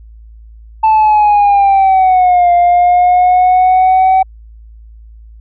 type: linear two-way sweep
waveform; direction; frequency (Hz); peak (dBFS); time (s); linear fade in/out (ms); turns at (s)
sine; down then up; 882 to 699 to 760; -3; 0.83-4.23; 10; 2.52
effects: tanh soft clip ceiling -4 dBFS + added 55 Hz sine -33 dBFS peak until 5.4 s